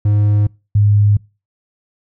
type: tone pair in turn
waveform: triangle / sine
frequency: 103.9 / 103.24 Hz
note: G#2 / G#2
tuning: +1 / -10 cents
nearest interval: unison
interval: 11 cents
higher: first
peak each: -8 dBFS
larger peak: neither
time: 0.05-0.47 / 0.75-1.17 s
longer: neither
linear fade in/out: 5 ms
effects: noise-tail reverb RT60 0.3 s tail -25 dB re dry